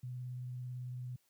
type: tone with vibrato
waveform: sine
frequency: 125.1 Hz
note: B2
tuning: 23 cents sharp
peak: -39 dBFS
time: 0.03-1.16 s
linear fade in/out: 5 ms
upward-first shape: triangle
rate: 18 Hz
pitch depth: 22 cents each way
effects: white hiss -75 dBFS RMS until 1.29 s + high-pass 80 Hz 12 dB/octave